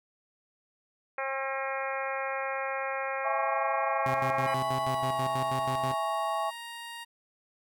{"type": "harmonic tone", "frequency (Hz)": 269.2, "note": "C4", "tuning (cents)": 49, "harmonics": [2, 3, 4, 5, 6, 7, 8, 9], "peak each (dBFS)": [-35, -37, -38, -39, -40, -40, -41, -42], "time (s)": [1.18, 4.54], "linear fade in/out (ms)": 2}
{"type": "chord", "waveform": "sine", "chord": "C# minor", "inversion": "first", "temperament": "equal", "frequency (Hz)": [659.3, 830.6, 1108.7], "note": ["E5", "G#5", "C#6"], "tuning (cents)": [0, 0, 0], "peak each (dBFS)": [-33, -32, -32], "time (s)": [3.24, 6.51], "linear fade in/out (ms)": 20}
{"type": "tone with tremolo", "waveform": "sawtooth", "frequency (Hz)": 130.8, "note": "C3", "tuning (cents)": 0, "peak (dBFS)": -28, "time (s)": [4.06, 5.94], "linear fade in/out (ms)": 2, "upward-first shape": "square", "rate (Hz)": 6.2, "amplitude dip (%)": 75}
{"type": "tone with pitch glide", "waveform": "15% pulse", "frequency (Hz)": [987.8, 935.6], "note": ["B5", "A#5"], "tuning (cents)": [0, 6], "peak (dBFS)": -33, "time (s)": [4.46, 7.05], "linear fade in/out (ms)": 20, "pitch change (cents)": -94, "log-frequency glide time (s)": [4.87, 5.28]}
{"effects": []}